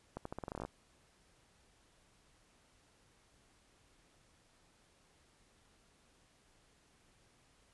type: accelerating click train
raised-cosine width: 1 ms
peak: -27 dBFS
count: 13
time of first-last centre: 0.17-0.65 s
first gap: 84 ms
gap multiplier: 0.85
effects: pink hiss -69 dBFS RMS until 7.73 s + resampled to 24000 Hz